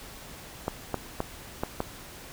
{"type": "clicks", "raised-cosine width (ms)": 1, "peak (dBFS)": -13, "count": 5, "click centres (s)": [0.681, 0.943, 1.204, 1.635, 1.804], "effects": ["pink hiss -45 dBFS RMS until 2.32 s"]}